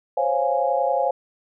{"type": "chord", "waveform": "sine", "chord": "Db major seventh", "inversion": "third", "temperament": "equal", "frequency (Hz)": [523.3, 554.4, 698.5, 830.6], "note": ["C5", "Db5", "F5", "Ab5"], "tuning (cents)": [0, 0, 0, 0], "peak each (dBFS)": -24, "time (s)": [0.17, 1.11], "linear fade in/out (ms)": 5, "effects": []}